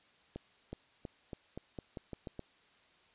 accelerating click train, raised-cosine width 2 ms, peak -28 dBFS, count 10, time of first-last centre 0.36-2.393 s, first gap 370 ms, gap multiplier 0.87, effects white hiss -66 dBFS RMS until 3.14 s + resampled to 8000 Hz

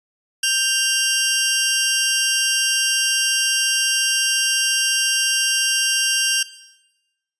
15% pulse tone pair together, 1571.4 / 2800 Hz, G6 / F7, +4 / +4 cents, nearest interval minor seventh, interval 1000 cents, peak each -15 / -11 dBFS, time 0.43-6.43 s, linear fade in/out 5 ms, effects noise-tail reverb RT60 1.0 s tail -17 dB re dry + resampled to 24000 Hz

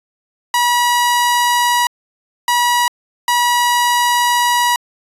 sawtooth tone bursts at uneven times, 967 Hz, B5, 37 cents flat, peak -8 dBFS, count 3, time 0.54-1.87 / 2.48-2.88 / 3.28-4.76 s, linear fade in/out 2 ms, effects resampled to 32000 Hz

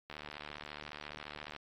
click train, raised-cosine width 0.3 ms, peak -28 dBFS, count 110, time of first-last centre 0.1-1.563 s, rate 74.5 Hz, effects AAC 32 kbps

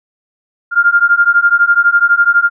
sine beating tone pair, 1396.9 / 1408.9 Hz, F6 / F6, 0 / +15 cents, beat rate 12 Hz, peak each -10 dBFS, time 0.71-2.5 s, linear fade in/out 50 ms, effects none

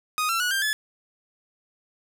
sawtooth tone with pitch steps, 1244.5 / 1349.3 / 1463 / 1586.2 / 1719.8 Hz, D#6 / E6 / F#6 / G6 / A6, 0 / +40 / -20 / +20 / -40 cents, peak -19 dBFS, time 0.18-0.73 s, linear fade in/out 0 ms, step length 110 ms, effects none

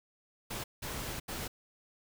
pink noise bursts at uneven times, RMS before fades -39 dBFS, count 3, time 0.5-0.64 / 0.82-1.2 / 1.28-1.48 s, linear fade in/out 10 ms, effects none

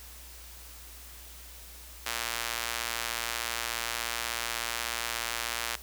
sawtooth tone with high-pass filter, 116.6 Hz, A#2, 1 cent sharp, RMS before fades -34 dBFS, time 2.06-5.76 s, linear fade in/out 5 ms, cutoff 1400 Hz, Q 0.59, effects added 59 Hz sine -49 dBFS peak until 5.82 s + white hiss -49 dBFS RMS until 5.82 s

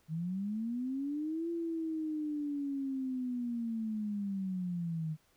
sine linear two-way sweep, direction up then down, 153.4 to 340.1 to 153.4 Hz, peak -33 dBFS, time 0.08-5.17 s, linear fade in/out 50 ms, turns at 1.5 s, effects pink hiss -70 dBFS RMS until 5.36 s

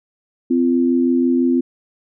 sine tone pair together, 256.8 / 342.8 Hz, C4 / F4, -32 / -32 cents, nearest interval perfect fourth, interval 500 cents, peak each -14 / -18 dBFS, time 0.5-1.61 s, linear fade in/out 10 ms, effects none

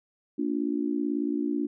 sine chord, Bb major, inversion none, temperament just, 233.1 / 291.4 / 349.6 Hz, Bb3 / D4 / F4, 0 / -13 / +2 cents, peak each -32 / -27 / -33 dBFS, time 0.38-1.67 s, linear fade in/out 10 ms, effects none

